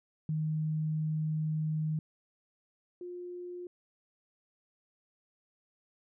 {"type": "tone pair in turn", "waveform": "sine", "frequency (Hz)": [155.56, 355.3], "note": ["D#3", "F4"], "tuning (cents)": [0, 30], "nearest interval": "octave + major second", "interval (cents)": 1430, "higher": "second", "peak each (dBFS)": [-29, -39], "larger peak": "first", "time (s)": [[0.29, 1.99], [3.01, 3.67]], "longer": "first", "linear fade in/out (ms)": 2, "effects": []}